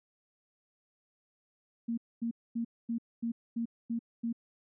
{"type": "tone bursts", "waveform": "sine", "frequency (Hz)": 232.1, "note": "A#3", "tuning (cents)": -7, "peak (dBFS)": -30, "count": 8, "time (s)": [1.88, 4.328], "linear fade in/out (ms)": 10, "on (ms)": 96, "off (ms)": 240, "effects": []}